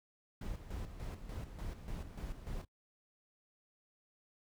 brown noise with tremolo, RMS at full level -42 dBFS, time 0.41-2.65 s, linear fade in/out 5 ms, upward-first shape square, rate 3.4 Hz, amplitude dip 60%, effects noise-tail reverb RT60 0.1 s tail -21 dB re dry

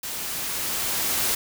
white noise with level ramp, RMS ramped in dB -32 to -23 dBFS, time 0.03-1.35 s, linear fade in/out 5 ms, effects none

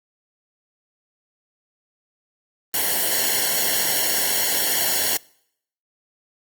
white noise with comb filter, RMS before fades -21 dBFS, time 2.74-5.17 s, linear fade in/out 2 ms, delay 0.81 ms, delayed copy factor -0.85, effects noise-tail reverb RT60 0.7 s tail -25 dB re dry + Opus 32 kbps

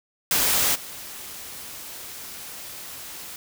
white noise with level steps, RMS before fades -21 / -38 dBFS, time 0.31-3.36 s, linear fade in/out 2 ms, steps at 0.74 s, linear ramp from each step 20 ms, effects none

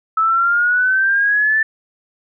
sine exponential sweep, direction up, 1300 to 1776 Hz, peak -12 dBFS, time 0.17-1.63 s, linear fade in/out 5 ms, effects none

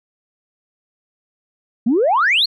sine exponential sweep, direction up, 212.8 to 4500 Hz, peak -11 dBFS, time 1.86-2.46 s, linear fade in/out 10 ms, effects tanh soft clip ceiling -8 dBFS

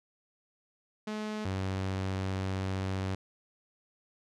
sawtooth tone pair in turn, 213.8 / 95.24 Hz, A3 / G2, -49 / -49 cents, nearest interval octave + major second, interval 1400 cents, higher first, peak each -30 / -27 dBFS, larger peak second, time 1.07-1.45 / 1.45-3.15 s, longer second, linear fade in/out 5 ms, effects low-pass 6000 Hz 12 dB/octave

